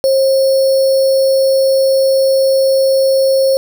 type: tone with sample-and-hold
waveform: sine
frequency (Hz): 536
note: C5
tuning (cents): +42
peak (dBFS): -8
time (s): 0.04-3.57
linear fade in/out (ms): 0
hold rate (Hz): 4900
effects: none